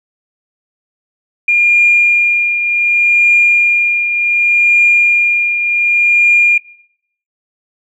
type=tone with tremolo; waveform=sine; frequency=2411 Hz; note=D7; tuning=45 cents sharp; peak=-4 dBFS; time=1.48-6.58 s; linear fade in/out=5 ms; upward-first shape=triangle; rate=0.67 Hz; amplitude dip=60%; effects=noise-tail reverb RT60 0.7 s tail -21 dB re dry + tanh soft clip ceiling 0 dBFS